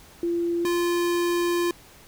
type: tone pair in turn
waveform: sine / square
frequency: 342.4 / 347.2 Hz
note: F4 / F4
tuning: -34 / -10 cents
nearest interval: unison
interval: 24 cents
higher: second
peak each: -22 dBFS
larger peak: neither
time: 0.23-0.65 / 0.65-1.71 s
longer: second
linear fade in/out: 2 ms
effects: pink hiss -50 dBFS RMS until 2.07 s